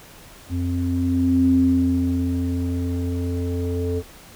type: tone with low-pass filter sweep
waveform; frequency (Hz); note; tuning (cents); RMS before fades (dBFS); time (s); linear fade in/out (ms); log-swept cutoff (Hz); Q
square; 87.6; F2; +6; -21; 0.49-4.03; 50; 220 to 410; 9.8
effects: pink hiss -45 dBFS RMS until 4.35 s